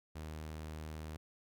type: tone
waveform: sawtooth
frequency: 77.78 Hz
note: D#2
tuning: in tune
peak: -39 dBFS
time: 0.15-1.17 s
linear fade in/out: 10 ms
effects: none